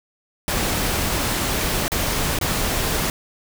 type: noise with dropouts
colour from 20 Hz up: pink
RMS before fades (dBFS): -22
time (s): 0.48-3.1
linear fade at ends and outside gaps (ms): 1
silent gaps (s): 1.881-1.918 / 2.388-2.412
effects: none